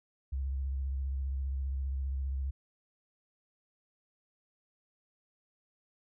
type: tone with vibrato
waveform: sine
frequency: 67.3 Hz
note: C2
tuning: 49 cents sharp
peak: -31 dBFS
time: 0.32-2.51 s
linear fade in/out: 10 ms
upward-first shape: triangle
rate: 15 Hz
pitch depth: 67 cents each way
effects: none